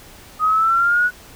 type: exponential sweep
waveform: sine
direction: up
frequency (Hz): 1244.5 to 1480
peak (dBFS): -13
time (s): 0.39-1.11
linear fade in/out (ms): 50
effects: pink hiss -43 dBFS RMS until 1.35 s